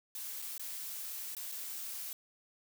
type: noise with dropouts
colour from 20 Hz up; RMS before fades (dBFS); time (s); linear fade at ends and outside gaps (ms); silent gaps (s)
blue; -42; 0.15-2.13; 1; 0.419-0.423 / 0.579-0.595 / 1.35-1.367 / 1.516-1.521
effects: none